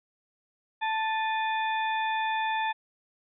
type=harmonic tone with a mistuned harmonic; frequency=880 Hz; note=A5; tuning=in tune; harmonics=1 / 2 / 3 / 4; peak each=-27 / -33 / -37 / -39 dBFS; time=0.81-2.73 s; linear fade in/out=20 ms; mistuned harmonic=3; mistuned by=-120 cents; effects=none